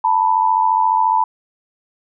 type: tone pair together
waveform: sine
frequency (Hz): 887.6 / 982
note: A5 / B5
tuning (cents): +15 / -10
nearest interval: major second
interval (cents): 175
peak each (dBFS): -15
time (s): 0.04-1.24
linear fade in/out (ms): 5
effects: none